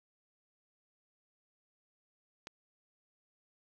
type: click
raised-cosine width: 0.2 ms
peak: -26 dBFS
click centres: 2.471 s
effects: none